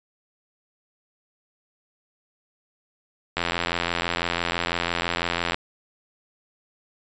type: click train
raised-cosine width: 0.3 ms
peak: -7 dBFS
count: 188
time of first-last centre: 3.37-5.544 s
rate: 86 Hz
effects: resampled to 16000 Hz